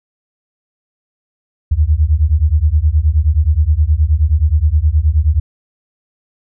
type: beating tone pair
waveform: sine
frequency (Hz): 72 / 81.5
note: D2 / E2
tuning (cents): -34 / -19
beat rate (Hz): 9.5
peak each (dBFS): -12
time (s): 1.71-5.4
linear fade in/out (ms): 10
effects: none